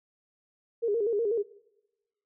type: tone with vibrato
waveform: sine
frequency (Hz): 436.1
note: A4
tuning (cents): -15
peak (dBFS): -24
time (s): 0.82-1.43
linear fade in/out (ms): 20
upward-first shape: square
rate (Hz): 8.1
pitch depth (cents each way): 110
effects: noise-tail reverb RT60 1.0 s tail -21 dB re dry

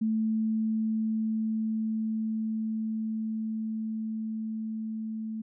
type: tone with level ramp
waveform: sine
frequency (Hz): 220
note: A3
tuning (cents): 0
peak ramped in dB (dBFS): -24 to -32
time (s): 0.01-5.42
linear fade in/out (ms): 10
effects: none

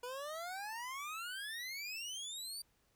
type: exponential sweep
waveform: 25% pulse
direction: up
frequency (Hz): 482 to 4700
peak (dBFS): -38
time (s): 0.03-2.62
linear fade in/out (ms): 5
effects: pink hiss -75 dBFS RMS until 2.95 s

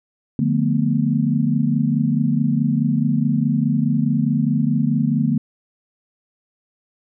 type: chord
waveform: sine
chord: B half-diminished seventh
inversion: first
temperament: just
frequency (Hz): 148.16 / 177.8 / 222.2 / 246.9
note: D3 / F3 / A3 / B3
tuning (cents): +16 / +31 / +17 / 0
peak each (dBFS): -20 / -25 / -20 / -21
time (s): 0.39-5.38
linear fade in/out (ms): 2
effects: none

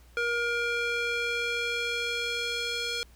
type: tone with band-pass filter sweep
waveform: square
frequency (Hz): 473.1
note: A#4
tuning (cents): +26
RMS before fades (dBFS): -30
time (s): 0.17-3.03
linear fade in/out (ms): 0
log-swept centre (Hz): 1700 to 3800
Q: 1.4
effects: added 60 Hz sine -53 dBFS peak until 3.15 s + pink hiss -61 dBFS RMS until 3.15 s

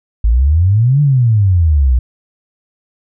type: exponential two-way sweep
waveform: sine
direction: up then down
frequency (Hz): 51.91 to 149.2 to 59.3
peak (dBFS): -7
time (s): 0.24-1.99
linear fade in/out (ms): 5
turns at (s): 1.01
effects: none

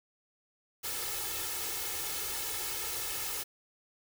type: noise with comb filter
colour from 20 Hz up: white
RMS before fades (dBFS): -36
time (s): 0.83-3.44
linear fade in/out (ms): 20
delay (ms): 2.3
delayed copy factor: +0.85
effects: none

